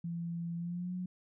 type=tone with pitch glide; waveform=sine; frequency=169.5 to 181.67 Hz; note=E3 to F#3; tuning=+49 to -31 cents; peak=-35 dBFS; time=0.04-1.06 s; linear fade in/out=5 ms; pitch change=+120 cents; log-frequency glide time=0.57-0.94 s; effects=none